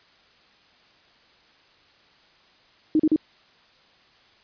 sine tone bursts, 311.1 Hz, D#4, in tune, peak -15 dBFS, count 3, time 2.95-3.161 s, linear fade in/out 2 ms, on 45 ms, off 38 ms, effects white hiss -57 dBFS RMS until 4.43 s + resampled to 11025 Hz

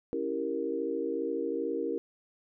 sine chord, C# diminished seventh, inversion none, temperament equal, 277.2 / 329.6 / 392 / 466.2 Hz, C#4 / E4 / G4 / Bb4, 0 / 0 / 0 / 0 cents, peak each -37 / -35 / -36 / -33 dBFS, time 0.13-1.98 s, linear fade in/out 0 ms, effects none

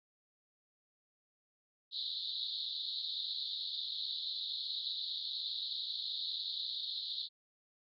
pink band-pass noise, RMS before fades -40 dBFS, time 1.91-7.29 s, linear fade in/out 50 ms, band 3600 to 4300 Hz, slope 96 dB/octave, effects none

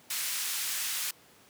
white band-pass noise, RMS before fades -33 dBFS, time 0.1-1.11 s, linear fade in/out 5 ms, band 1500 to 14000 Hz, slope 12 dB/octave, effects pink hiss -58 dBFS RMS until 1.49 s + high-pass 150 Hz 12 dB/octave

